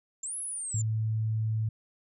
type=linear two-way sweep; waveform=sine; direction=up then down; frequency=7040 to 11020 to 7040 Hz; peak=-33 dBFS; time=0.23-0.82 s; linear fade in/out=5 ms; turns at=0.38 s
type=tone; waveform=sine; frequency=110 Hz; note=A2; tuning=in tune; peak=-26 dBFS; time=0.74-1.69 s; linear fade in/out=5 ms
effects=none